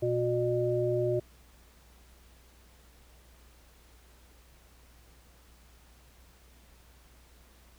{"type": "harmonic tone", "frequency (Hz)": 121.1, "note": "B2", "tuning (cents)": -34, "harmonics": [1, 3, 5], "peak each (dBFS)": [-32, -28, -31], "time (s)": [0.02, 1.2], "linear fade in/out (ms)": 10, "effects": ["added 60 Hz sine -57 dBFS peak until 7.78 s", "pink hiss -61 dBFS RMS until 7.78 s"]}